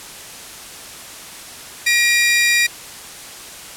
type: tone pair together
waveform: sawtooth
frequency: 1904.9 / 2400 Hz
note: A#6 / D7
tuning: +37 / +37 cents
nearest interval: major third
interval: 400 cents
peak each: -12 dBFS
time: 1.86-2.67 s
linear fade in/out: 10 ms
effects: white hiss -35 dBFS RMS until 3.76 s + low-pass 11000 Hz 12 dB/octave